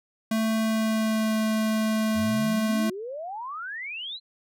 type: tone with pitch glide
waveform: square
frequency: 221.3 to 218.4 Hz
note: A3 to A3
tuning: +10 to -13 cents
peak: -23 dBFS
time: 0.31-2.9 s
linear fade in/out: 5 ms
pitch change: -23 cents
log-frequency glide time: 0.57-1.39 s
type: exponential sweep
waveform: sine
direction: up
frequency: 84 to 4171 Hz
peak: -32 dBFS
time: 2.14-4.2 s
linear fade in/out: 50 ms
effects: none